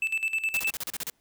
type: tone with tremolo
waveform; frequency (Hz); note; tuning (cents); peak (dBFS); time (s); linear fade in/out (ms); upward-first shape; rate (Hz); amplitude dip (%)
triangle; 2637; E7; 0; -22; 0.02-0.71; 2; square; 9.6; 75
type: noise bursts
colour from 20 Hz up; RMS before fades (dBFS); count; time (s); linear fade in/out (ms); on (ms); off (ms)
white; -33; 9; 0.54-1.099; 0; 31; 35
effects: pink hiss -70 dBFS RMS until 1.2 s